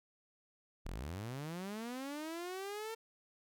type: linear sweep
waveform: sawtooth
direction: up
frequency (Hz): 31.68 to 455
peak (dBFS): -37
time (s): 0.85-2.95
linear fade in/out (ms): 10
effects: none